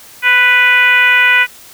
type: tone with frequency modulation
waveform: sine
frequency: 1975.5 Hz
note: B6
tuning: in tune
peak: -6 dBFS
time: 0.22-1.47 s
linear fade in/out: 50 ms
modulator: 490 Hz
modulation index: 1.4
effects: white hiss -38 dBFS RMS until 1.73 s